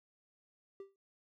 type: tone with exponential decay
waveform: triangle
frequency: 392 Hz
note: G4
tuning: in tune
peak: -40 dBFS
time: 0.8-0.96 s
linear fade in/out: 2 ms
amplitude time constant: 34 ms
effects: none